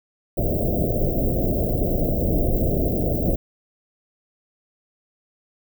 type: band-stop noise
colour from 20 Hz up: pink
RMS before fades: -21 dBFS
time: 0.37-3.36 s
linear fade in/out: 10 ms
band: 690 to 16000 Hz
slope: 96 dB/octave
effects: none